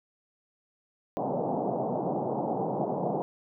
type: band-pass noise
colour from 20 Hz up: white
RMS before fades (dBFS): -30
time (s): 1.17-3.22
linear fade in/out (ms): 0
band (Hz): 130 to 840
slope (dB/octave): 48
effects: none